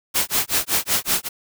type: noise with tremolo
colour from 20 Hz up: white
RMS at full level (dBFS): -18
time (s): 0.14-1.29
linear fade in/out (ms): 20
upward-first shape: sine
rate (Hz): 5.3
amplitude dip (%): 100
effects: none